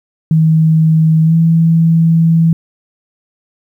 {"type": "tone with pitch glide", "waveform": "sine", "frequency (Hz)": [159.3, 164.25], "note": ["D#3", "E3"], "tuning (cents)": [41, -6], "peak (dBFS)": -6, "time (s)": [0.31, 2.53], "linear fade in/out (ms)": 2, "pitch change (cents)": 53, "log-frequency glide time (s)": [1.24, 1.34], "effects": ["8-bit"]}